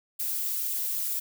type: noise with flanger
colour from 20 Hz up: violet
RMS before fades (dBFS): -30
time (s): 0.19-1.2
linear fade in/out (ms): 10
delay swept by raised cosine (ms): 0.25 to 3.15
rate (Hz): 3.8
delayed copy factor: +0.55
effects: none